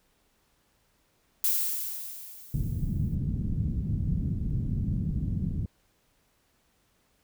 violet noise with exponential decay, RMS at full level -24 dBFS, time 1.44-3.15 s, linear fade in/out 2 ms, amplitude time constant 370 ms
white low-pass noise, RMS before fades -29 dBFS, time 2.54-5.66 s, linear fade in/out 2 ms, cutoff 180 Hz, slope 24 dB/octave
effects pink hiss -69 dBFS RMS until 7.23 s

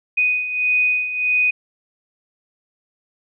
sine beating tone pair, 2489 / 2490.6 Hz, D#7 / D#7, 0 / +1 cents, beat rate 1.6 Hz, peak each -23 / -17 dBFS, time 0.17-1.51 s, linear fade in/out 10 ms, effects none

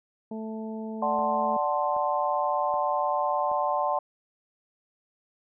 harmonic tone, 220 Hz, A3, in tune, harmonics 1 / 2 / 3 / 4, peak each -33 / -39 / -43 / -45 dBFS, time 0.31-1.57 s, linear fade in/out 5 ms
sine chord, D dominant seventh, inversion none, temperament equal with one note detuned, 587.3 / 743.8 / 880 / 1046.5 Hz, D5 / F#5 / A5 / C6, 0 / +9 / 0 / 0 cents, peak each -29 dBFS, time 1.02-3.99 s, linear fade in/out 5 ms
click train, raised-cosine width 1 ms, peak -30 dBFS, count 4, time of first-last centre 1.19-3.516 s, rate 1.29 Hz
effects none

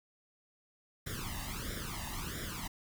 pink noise with flanger, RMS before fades -40 dBFS, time 1.06-2.68 s, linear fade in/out 10 ms, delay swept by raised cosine 0.55 to 1.08 ms, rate 1.5 Hz, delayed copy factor +0.9, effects none

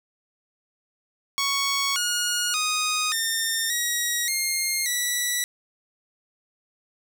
10% pulse tone with pitch steps, 1112 / 1439 / 1245 / 1814 / 1905 / 2127 / 1954 Hz, C#6 / F#6 / D#6 / A#6 / A#6 / C7 / B6, +5 / -49 / +1 / -48 / +37 / +28 / -19 cents, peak -14 dBFS, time 1.38-5.44 s, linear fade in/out 0 ms, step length 580 ms, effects none

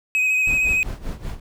triangle tone with vibrato, 2527 Hz, D#7, 26 cents sharp, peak -15 dBFS, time 0.15-0.83 s, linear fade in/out 0 ms, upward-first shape square, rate 13 Hz, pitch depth 16 cents each way
brown noise with tremolo, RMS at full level -27 dBFS, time 0.47-1.4 s, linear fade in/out 5 ms, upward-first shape sine, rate 5.2 Hz, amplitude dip 80%
effects none

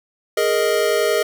square chord, Ab suspended second, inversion none, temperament equal, 415.3 / 466.2 / 622.3 Hz, Ab4 / Bb4 / Eb5, 0 / 0 / 0 cents, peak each -21 dBFS, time 0.37-1.23 s, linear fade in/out 5 ms, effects none

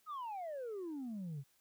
sine exponential sweep, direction down, 1293 to 130.81 Hz, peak -38 dBFS, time 0.06-1.44 s, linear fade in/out 50 ms, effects tanh soft clip ceiling -39 dBFS + white hiss -73 dBFS RMS until 1.6 s

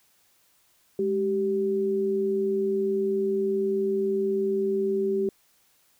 sine tone pair together, 207 / 388.5 Hz, G#3 / G4, -5 / -16 cents, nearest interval major seventh, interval 1089 cents, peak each -30 / -23 dBFS, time 0.99-5.29 s, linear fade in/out 2 ms, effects white hiss -64 dBFS RMS until 5.99 s

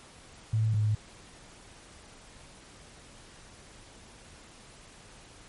sine tone pair in turn, 110 / 106.68 Hz, A2 / G#2, 0 / +47 cents, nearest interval minor second, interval 53 cents, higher first, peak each -23 dBFS, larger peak neither, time 0.53-0.74 / 0.74-0.95 s, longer neither, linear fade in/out 5 ms, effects pink hiss -52 dBFS RMS until 5.48 s + MP3 48 kbps

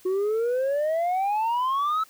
sine exponential sweep, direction up, 363.9 to 1318.5 Hz, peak -19 dBFS, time 0.05-2.04 s, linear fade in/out 10 ms, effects tanh soft clip ceiling -21 dBFS + white hiss -54 dBFS RMS until 2.09 s

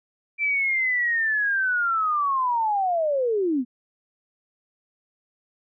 sine linear sweep, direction down, 2349 to 233.1 Hz, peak -20 dBFS, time 0.38-3.65 s, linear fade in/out 50 ms, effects none

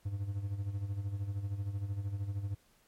triangle tone with tremolo, 100 Hz, G2, 35 cents sharp, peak -29 dBFS, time 0.05-2.55 s, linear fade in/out 10 ms, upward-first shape sine, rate 13 Hz, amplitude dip 65%, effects pink hiss -68 dBFS RMS until 2.87 s + MP3 64 kbps

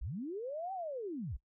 sine linear two-way sweep, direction up then down, 36.88 to 784 to 36.88 Hz, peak -37 dBFS, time 0.01-1.37 s, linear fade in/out 10 ms, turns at 0.73 s, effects noise-tail reverb RT60 0.1 s tail -18 dB re dry

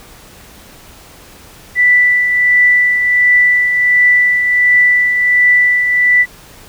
sine tone with tremolo, 1975 Hz, B6, in tune, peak -5 dBFS, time 1.75-6.26 s, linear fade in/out 50 ms, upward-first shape triangle, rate 1.4 Hz, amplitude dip 50%, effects pink hiss -39 dBFS RMS until 6.68 s

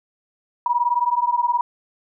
sine beating tone pair, 955 / 974 Hz, A#5 / B5, +42 / -24 cents, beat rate 19 Hz, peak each -20 dBFS, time 0.66-1.61 s, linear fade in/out 2 ms, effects none

